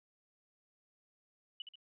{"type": "tone with echo", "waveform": "sine", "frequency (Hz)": 2960, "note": "F#7", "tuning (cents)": 0, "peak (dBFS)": -40, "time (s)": [1.6, 1.62], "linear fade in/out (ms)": 2, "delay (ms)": 68, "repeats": 2, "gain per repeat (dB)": -6, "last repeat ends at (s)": 1.756, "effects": []}